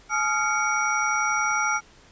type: tone cluster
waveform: sine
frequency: 850 / 1252 / 1383 / 2240 / 5740 Hz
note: G#5 / D#6 / F6 / C#7 / F8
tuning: +40 / +10 / -17 / +18 / +47 cents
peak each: -28 / -32 / -24 / -28 / -31 dBFS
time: 0.09-1.81 s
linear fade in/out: 50 ms
effects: pink hiss -53 dBFS RMS until 2.11 s + resampled to 16000 Hz